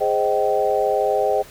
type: chord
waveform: sine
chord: Ab major seventh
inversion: none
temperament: equal with one note detuned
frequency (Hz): 415.3 / 523.3 / 622.3 / 771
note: Ab4 / C5 / Eb5 / G5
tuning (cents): 0 / 0 / 0 / -29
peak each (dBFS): -22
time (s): 0-1.43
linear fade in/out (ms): 20
effects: pink hiss -44 dBFS RMS until 1.5 s